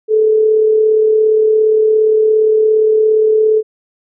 sine tone with amplitude modulation, 434.3 Hz, A4, 23 cents flat, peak -6 dBFS, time 0.08-3.63 s, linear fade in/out 50 ms, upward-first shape sine, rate 37.3 Hz, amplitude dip 35%, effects none

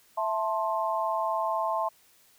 sine chord, A minor, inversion second, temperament just, 660 / 880 / 1056 Hz, E5 / A5 / C6, +2 / 0 / +16 cents, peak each -30 dBFS, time 0.17-1.89 s, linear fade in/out 10 ms, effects white hiss -61 dBFS RMS until 2.38 s

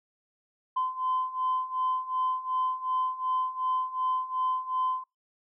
sine beating tone pair, 1025 / 1027.7 Hz, C6 / C6, -36 / -31 cents, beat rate 2.7 Hz, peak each -31 / -28 dBFS, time 0.76-5.04 s, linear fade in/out 10 ms, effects noise-tail reverb RT60 0.2 s tail -21 dB re dry + tanh soft clip ceiling -20 dBFS

